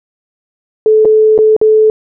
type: tone with dropouts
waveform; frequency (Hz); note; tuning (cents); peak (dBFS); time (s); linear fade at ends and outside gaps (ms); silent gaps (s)
sine; 433.9; A4; -24; -4; 0.86-1.9; 1; 1.049-1.054 / 1.379-1.388 / 1.565-1.614
effects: none